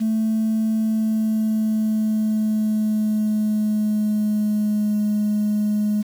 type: tone with pitch glide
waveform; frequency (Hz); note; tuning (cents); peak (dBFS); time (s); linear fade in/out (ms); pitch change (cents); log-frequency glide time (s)
sine; 220 to 209.9; A3 to G#3; 0 to +19; -16; 0-6.03; 20; -81; 0.76-5.01
effects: tanh soft clip ceiling -14 dBFS + 7-bit